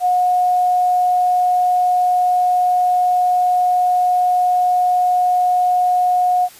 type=tone; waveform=sine; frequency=724 Hz; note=F#5; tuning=38 cents flat; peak=-12 dBFS; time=0-6.49 s; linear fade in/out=50 ms; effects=white hiss -42 dBFS RMS until 6.59 s + resampled to 32000 Hz